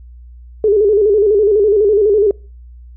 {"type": "tone with vibrato", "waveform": "sine", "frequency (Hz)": 415.3, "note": "G#4", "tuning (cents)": 0, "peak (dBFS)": -8, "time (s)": [0.64, 2.31], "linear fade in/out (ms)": 2, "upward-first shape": "square", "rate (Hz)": 12, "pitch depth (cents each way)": 74, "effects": ["noise-tail reverb RT60 0.4 s tail -26 dB re dry", "added 60 Hz sine -34 dBFS peak until 2.96 s"]}